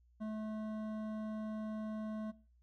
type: tone with hard clipping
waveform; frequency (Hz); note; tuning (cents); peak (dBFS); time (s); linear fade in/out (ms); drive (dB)
sine; 216.3; A3; -29; -40; 0.2-2.32; 20; 11
effects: noise-tail reverb RT60 0.4 s tail -20 dB re dry + added 60 Hz sine -65 dBFS peak until 2.62 s